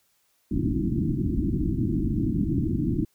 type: low-pass noise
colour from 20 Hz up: white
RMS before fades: -25 dBFS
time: 0.51-3.05 s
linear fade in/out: 5 ms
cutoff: 340 Hz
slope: 96 dB/octave
effects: white hiss -68 dBFS RMS until 3.14 s